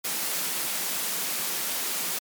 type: high-pass noise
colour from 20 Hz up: white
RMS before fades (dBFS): -29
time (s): 0.04-2.19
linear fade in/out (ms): 10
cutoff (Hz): 150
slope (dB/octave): 96
effects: MP3 96 kbps